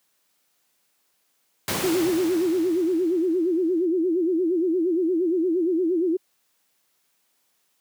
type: noise with exponential decay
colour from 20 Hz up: pink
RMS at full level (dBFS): -24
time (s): 1.68-3.85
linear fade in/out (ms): 1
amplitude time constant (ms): 470
type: tone with vibrato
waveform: sine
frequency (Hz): 345.7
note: F4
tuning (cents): -18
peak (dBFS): -19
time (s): 1.83-6.17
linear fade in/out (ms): 10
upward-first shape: sine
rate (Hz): 8.6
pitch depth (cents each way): 150
effects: white hiss -69 dBFS RMS until 7.8 s + high-pass 150 Hz 12 dB/octave